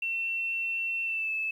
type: tone with pitch glide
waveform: sine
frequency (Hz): 2702 to 2616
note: E7 to E7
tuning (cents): +42 to -14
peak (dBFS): -28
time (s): 0.02-1.51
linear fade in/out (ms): 5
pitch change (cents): -56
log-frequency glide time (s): 1.02-1.32
effects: 10-bit